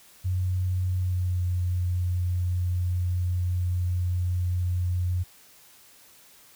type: tone with pitch glide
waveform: sine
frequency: 91.8 to 89.5 Hz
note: F#2 to F2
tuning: -13 to +43 cents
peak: -23 dBFS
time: 0.24-5.24 s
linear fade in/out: 20 ms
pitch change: -44 cents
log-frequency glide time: 0.92-1.41 s
effects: white hiss -54 dBFS RMS until 6.55 s